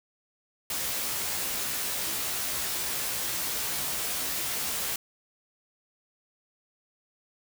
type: noise with comb filter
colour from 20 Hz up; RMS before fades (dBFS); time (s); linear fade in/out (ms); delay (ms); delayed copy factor
white; -31; 0.7-4.96; 2; 15; +0.7
effects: none